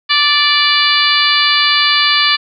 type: harmonic tone with a mistuned harmonic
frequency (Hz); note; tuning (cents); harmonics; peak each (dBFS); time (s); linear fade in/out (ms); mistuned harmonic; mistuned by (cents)
585; D5; -7; 2 / 3 / 4 / 5 / 6 / 7 / 8; -17 / -17 / -17 / -17 / -17 / -17 / -17; 0.09-2.37; 20; 8; -23
effects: none